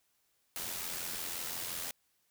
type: noise with amplitude modulation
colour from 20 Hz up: white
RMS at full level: -37 dBFS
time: 0.56-1.91 s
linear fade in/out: 0 ms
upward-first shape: sine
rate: 85.7 Hz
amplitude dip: 50%
effects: white hiss -75 dBFS RMS until 2.3 s